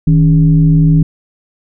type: tone with frequency modulation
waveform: sine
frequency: 157.4 Hz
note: D#3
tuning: 20 cents sharp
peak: -5 dBFS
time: 0.07-1.03 s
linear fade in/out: 5 ms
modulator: 124 Hz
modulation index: 0.59
effects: none